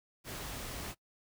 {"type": "noise", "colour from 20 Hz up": "pink", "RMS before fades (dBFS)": -42, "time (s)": [0.24, 0.95], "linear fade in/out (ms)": 50, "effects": ["noise-tail reverb RT60 0.1 s tail -21 dB re dry"]}